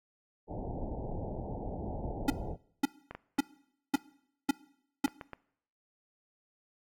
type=low-pass noise; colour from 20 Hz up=pink; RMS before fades=-38 dBFS; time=0.47-2.57 s; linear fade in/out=50 ms; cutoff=880 Hz; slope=96 dB/octave
type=tone bursts; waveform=square; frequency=280 Hz; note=C#4; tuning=18 cents sharp; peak=-23 dBFS; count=6; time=2.28-5.062 s; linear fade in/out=5 ms; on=22 ms; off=530 ms
type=clicks; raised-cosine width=0.5 ms; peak=-26 dBFS; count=7; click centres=3.11 / 3.15 / 3.383 / 3.947 / 5.079 / 5.212 / 5.333 s
effects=noise-tail reverb RT60 0.7 s tail -21 dB re dry + AAC 64 kbps